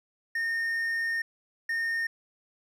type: tone pair in turn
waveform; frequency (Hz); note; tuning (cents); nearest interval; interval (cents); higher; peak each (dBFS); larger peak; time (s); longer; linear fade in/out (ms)
triangle; 1832 / 1832; A#6 / A#6; -31 / -31; unison; 0; neither; -25; neither; 0.35-1.22 / 1.69-2.07; first; 5
effects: none